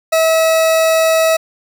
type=tone; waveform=40% pulse; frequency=646 Hz; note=E5; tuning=35 cents flat; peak=-9 dBFS; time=0.12-1.37 s; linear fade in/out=10 ms; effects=7-bit